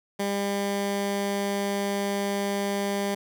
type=tone; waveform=15% pulse; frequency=200 Hz; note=G3; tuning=35 cents sharp; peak=-19 dBFS; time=0.19-3.15 s; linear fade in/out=10 ms; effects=none